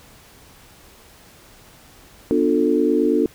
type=chord; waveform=sine; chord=B half-diminished seventh; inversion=none; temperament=just; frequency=246.9 / 296.3 / 355.6 / 444.5 Hz; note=B3 / D4 / F4 / A4; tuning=0 / +15 / +31 / +18 cents; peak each=-22 / -19 / -21 / -20 dBFS; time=2.31-3.26 s; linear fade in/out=0 ms; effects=pink hiss -48 dBFS RMS until 3.34 s